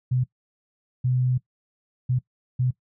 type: tone bursts at uneven times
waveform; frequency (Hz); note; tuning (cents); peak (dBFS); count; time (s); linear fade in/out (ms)
sine; 126.6; B2; +43; -19; 4; 0.11-0.24 / 1.04-1.38 / 2.09-2.19 / 2.59-2.71; 10
effects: noise-tail reverb RT60 0.1 s tail -19 dB re dry